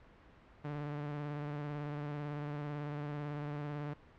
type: tone with vibrato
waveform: sawtooth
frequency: 146.83 Hz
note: D3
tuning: in tune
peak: -34 dBFS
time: 0.64-3.94 s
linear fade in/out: 10 ms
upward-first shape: square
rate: 18 Hz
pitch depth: 24 cents each way
effects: pink hiss -60 dBFS RMS until 4.18 s + low-pass 2000 Hz 12 dB/octave